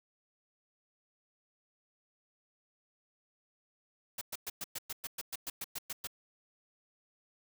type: noise bursts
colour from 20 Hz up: white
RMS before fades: -39 dBFS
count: 14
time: 4.18-6.072 s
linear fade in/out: 5 ms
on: 33 ms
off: 110 ms
effects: none